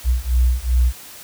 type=beating tone pair; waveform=sine; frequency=60.4 / 63 Hz; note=B1 / B1; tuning=-38 / +35 cents; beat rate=2.6 Hz; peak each=-17 dBFS; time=0.04-0.93 s; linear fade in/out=50 ms; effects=white hiss -39 dBFS RMS until 1.23 s